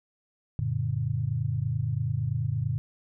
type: chord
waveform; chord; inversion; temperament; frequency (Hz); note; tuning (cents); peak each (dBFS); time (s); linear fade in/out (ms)
sine; Gb augmented; none; just; 92.5 / 115.62 / 144.53; Gb2 / Bb2 / D3; 0 / -14 / -27; -33 / -28 / -30; 0.59-2.78; 0
effects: none